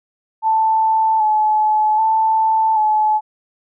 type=tone with vibrato; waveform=sine; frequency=870 Hz; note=A5; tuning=20 cents flat; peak=-12 dBFS; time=0.42-3.21 s; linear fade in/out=50 ms; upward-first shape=square; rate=0.64 Hz; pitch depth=25 cents each way; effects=none